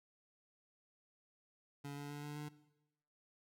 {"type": "tone with pitch steps", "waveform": "25% pulse", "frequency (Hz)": [142.5, 144.07, 145.66, 147.27, 148.89], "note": ["C#3", "D3", "D3", "D3", "D3"], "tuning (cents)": [48, -33, -14, 5, 24], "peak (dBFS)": -40, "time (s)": [1.84, 2.49], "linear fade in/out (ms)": 10, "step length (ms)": 130, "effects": ["noise-tail reverb RT60 0.9 s tail -17 dB re dry"]}